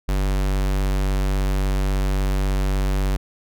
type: tone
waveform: square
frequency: 48.19 Hz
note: G1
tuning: 29 cents flat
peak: -19 dBFS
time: 0.08-3.17 s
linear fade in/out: 10 ms
effects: none